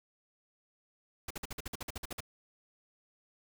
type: noise bursts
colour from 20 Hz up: pink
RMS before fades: -39 dBFS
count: 13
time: 1.28-2.205 s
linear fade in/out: 5 ms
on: 25 ms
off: 50 ms
effects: none